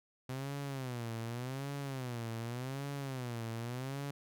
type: tone with vibrato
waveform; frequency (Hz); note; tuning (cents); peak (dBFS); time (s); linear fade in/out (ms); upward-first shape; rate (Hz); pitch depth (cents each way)
sawtooth; 126.9; B2; +47; -34; 0.29-4.11; 5; sine; 0.86; 190
effects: none

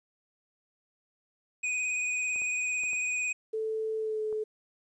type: tone with vibrato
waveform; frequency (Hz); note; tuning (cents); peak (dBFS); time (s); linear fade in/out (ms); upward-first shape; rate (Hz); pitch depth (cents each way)
square; 2489; D#7; 0; -29; 1.63-3.33; 10; sine; 18; 24
type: clicks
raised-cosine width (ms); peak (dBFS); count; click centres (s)
1; -36; 5; 2.36 / 2.419 / 2.836 / 2.932 / 4.327
type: tone with pitch glide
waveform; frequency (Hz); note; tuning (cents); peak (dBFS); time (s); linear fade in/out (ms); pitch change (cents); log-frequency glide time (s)
sine; 439.3 to 431.3; A4 to A4; -3 to -35; -29; 3.53-4.44; 10; -32; 3.98-4.21
effects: resampled to 22050 Hz + 11-bit

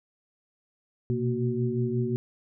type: tone cluster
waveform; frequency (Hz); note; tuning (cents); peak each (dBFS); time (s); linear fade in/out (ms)
sine; 120.5 / 126.1 / 233.9 / 371.4; B2 / B2 / A#3 / F#4; -42 / +36 / +6 / +7; -30; 1.1-2.16; 0
effects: none

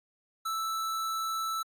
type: tone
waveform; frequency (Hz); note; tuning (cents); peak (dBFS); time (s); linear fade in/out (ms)
square; 1318.5; E6; 0; -31; 0.45-1.63; 10
effects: AAC 64 kbps

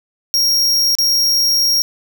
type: tone with dropouts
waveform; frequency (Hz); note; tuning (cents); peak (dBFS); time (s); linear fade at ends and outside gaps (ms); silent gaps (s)
45% pulse; 5588; F8; 0; -12; 0.34-1.82; 0; 0.952-0.986
effects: none

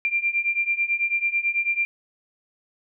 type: beating tone pair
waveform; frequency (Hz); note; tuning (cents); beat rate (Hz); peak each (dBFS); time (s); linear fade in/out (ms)
sine; 2372 / 2381.1; D7 / D7; +17 / +23; 9.1; -25 / -23; 0.05-1.85; 0
effects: none

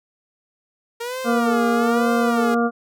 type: tone with vibrato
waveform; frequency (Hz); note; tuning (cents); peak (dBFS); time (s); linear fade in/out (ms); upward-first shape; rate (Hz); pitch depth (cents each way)
sawtooth; 460.6; A#4; -21; -22; 1-2.55; 10; sine; 1.1; 210
type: harmonic tone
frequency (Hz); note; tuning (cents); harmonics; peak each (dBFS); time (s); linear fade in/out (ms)
235; A#3; +14; 1 / 2 / 3 / 5 / 6; -19 / -22 / -24 / -26 / -27; 1.24-2.71; 50
effects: none

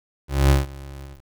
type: tone with ADSR envelope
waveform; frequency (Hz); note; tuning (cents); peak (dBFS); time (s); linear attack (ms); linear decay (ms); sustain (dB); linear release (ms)
30% pulse; 68.7; C#2; -15; -9; 0.28-1.24; 220; 160; -23; 210
effects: 8-bit

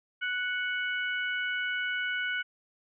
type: harmonic tone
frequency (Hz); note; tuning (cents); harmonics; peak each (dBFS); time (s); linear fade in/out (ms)
740; F#5; 0; 2 / 3 / 4; -30 / -36 / -38; 0.21-2.43; 20
effects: none

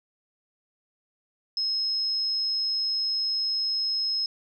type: tone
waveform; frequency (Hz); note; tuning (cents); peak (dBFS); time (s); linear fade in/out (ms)
sine; 5160; E8; -38; -24; 1.57-4.26; 2
effects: none

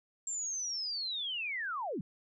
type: linear sweep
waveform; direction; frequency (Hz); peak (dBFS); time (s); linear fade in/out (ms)
sine; down; 7460 to 138.59; -34; 0.27-2.01; 2
effects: none

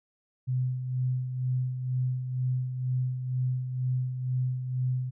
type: tone with tremolo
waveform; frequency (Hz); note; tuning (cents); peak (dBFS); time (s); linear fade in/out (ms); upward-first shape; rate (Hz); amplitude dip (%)
sine; 127.4; C3; -46; -24; 0.47-5.11; 20; sine; 2.1; 55
effects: none

